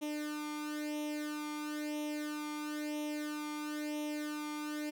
sawtooth tone with flanger, 300 Hz, D4, 37 cents sharp, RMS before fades -39 dBFS, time 0.01-4.91 s, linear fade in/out 20 ms, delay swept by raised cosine 0.32 to 0.89 ms, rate 1 Hz, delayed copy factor +0.75, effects none

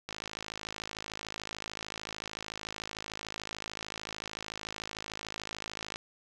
click train, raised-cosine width 0.2 ms, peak -20 dBFS, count 315, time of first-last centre 0.09-5.959 s, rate 53.5 Hz, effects none

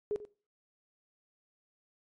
sine tone with echo, 418 Hz, G#4, 11 cents sharp, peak -29 dBFS, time 0.11-0.16 s, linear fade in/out 0 ms, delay 91 ms, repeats 1, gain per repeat -14 dB, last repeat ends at 0.251 s, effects noise-tail reverb RT60 0.4 s tail -21 dB re dry + MP3 48 kbps

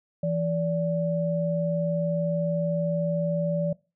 sine tone pair together, 166.75 / 580 Hz, E3 / D5, +20 / -22 cents, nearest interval octave + minor seventh, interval 2158 cents, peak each -26 dBFS, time 0.23-3.73 s, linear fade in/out 5 ms, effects noise-tail reverb RT60 0.3 s tail -22 dB re dry

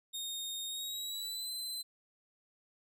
sawtooth tone with pitch glide, 3699 to 4057 Hz, A#7 to B7, -14 to +46 cents, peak -35 dBFS, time 0.13-1.83 s, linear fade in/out 20 ms, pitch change +160 cents, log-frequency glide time 0.66-1.49 s, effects none

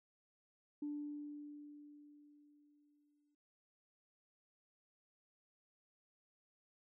sine tone with exponential decay, 293.7 Hz, D4, in tune, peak -38 dBFS, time 0.82-3.35 s, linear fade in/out 5 ms, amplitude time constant 550 ms, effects tanh soft clip ceiling -34 dBFS

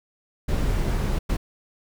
brown noise bursts at uneven times, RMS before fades -23 dBFS, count 2, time 0.48-1.19 / 1.29-1.37 s, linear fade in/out 10 ms, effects none

